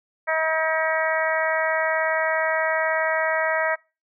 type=harmonic tone; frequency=318.9 Hz; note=D#4; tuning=43 cents sharp; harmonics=2 / 3 / 4 / 5 / 6 / 7; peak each=-24 / -28 / -29 / -28 / -26 / -32 dBFS; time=0.27-3.76 s; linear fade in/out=20 ms; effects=noise-tail reverb RT60 0.3 s tail -25 dB re dry